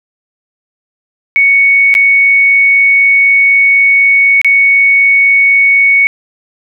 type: tone with dropouts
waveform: sine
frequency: 2224 Hz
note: C#7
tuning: 5 cents sharp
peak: -4 dBFS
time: 1.36-6.07 s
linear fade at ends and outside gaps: 0 ms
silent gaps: 1.941-1.951 / 4.415-4.446 s
effects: none